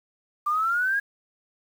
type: exponential sweep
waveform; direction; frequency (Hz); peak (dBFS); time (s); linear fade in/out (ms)
sine; up; 1175 to 1661.2; -21; 0.46-1; 10
effects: 8-bit